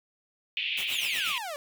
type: band-pass noise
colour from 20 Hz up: white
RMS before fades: -31 dBFS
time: 0.57-1.38 s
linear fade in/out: 0 ms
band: 2400 to 3200 Hz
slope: 48 dB/octave
type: noise with tremolo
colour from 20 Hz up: white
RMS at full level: -38 dBFS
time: 0.77-1.38 s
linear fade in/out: 5 ms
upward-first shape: sine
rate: 8.2 Hz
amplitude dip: 90%
type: exponential sweep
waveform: sawtooth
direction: down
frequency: 3951 to 559 Hz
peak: -30 dBFS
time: 0.92-1.56 s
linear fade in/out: 0 ms
effects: none